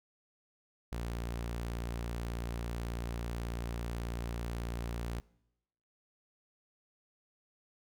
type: tone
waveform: sawtooth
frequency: 58.27 Hz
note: A#1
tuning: in tune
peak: -32 dBFS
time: 0.92-5.2 s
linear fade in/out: 0 ms
effects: noise-tail reverb RT60 0.9 s tail -23 dB re dry